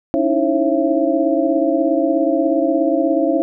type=tone cluster; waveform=sine; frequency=281.4 / 312.4 / 329.2 / 541 / 671 Hz; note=C#4 / D#4 / E4 / C#5 / E5; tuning=+26 / +7 / -2 / -42 / +31 cents; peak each=-20 dBFS; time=0.14-3.42 s; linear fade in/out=0 ms; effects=none